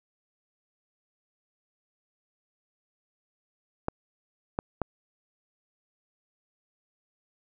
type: clicks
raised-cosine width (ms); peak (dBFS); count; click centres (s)
1; -13; 3; 3.884 / 4.589 / 4.817
effects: none